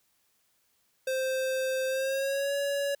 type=tone with pitch glide; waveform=square; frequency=523 to 563.8 Hz; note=C5 to C#5; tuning=-1 to +29 cents; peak=-28 dBFS; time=1.07-2.95 s; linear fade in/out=5 ms; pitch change=+130 cents; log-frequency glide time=1.87-2.54 s; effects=white hiss -71 dBFS RMS until 3 s